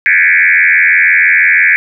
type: tone with frequency modulation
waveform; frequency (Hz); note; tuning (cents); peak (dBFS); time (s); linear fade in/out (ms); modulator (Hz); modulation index
sine; 1975.5; B6; 0; -5; 0.06-1.76; 0; 86.1; 4.3
effects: none